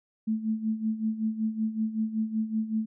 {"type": "tone with tremolo", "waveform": "sine", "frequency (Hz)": 219.5, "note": "A3", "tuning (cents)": -4, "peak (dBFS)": -23, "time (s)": [0.27, 2.86], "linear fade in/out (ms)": 10, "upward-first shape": "sine", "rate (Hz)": 5.3, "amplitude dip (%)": 75, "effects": []}